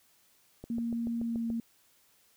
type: click train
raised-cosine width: 2 ms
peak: -29 dBFS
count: 7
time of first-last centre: 0.64-1.502 s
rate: 6.96 Hz
type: tone with pitch glide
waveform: sine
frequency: 233.1 to 230.3 Hz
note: A#3 to A#3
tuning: 0 to -21 cents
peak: -30 dBFS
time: 0.7-1.6 s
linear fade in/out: 2 ms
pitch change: -21 cents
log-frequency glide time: 1.16-1.45 s
effects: white hiss -66 dBFS RMS until 2.36 s